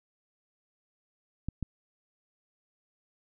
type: clicks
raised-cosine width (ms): 5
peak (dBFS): -20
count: 2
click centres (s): 1.486 / 1.627
effects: none